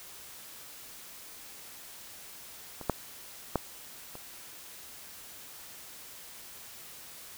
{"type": "clicks", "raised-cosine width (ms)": 1, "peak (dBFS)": [-26, -11, -12, -29], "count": 4, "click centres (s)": [2.813, 2.897, 3.557, 4.154], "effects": ["white hiss -48 dBFS RMS until 7.37 s"]}